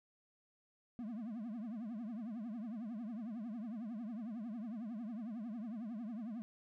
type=tone with vibrato; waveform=triangle; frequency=224.6 Hz; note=A3; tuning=36 cents sharp; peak=-39 dBFS; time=0.99-6.42 s; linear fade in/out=0 ms; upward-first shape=triangle; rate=11 Hz; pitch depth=220 cents each way; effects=none